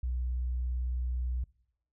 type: tone with vibrato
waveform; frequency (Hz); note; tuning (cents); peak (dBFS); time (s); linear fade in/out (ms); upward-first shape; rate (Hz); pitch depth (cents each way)
sine; 61.9; B1; +5; -28; 0.03-1.44; 5; triangle; 18; 15
effects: noise-tail reverb RT60 0.8 s tail -24 dB re dry + tanh soft clip ceiling -26 dBFS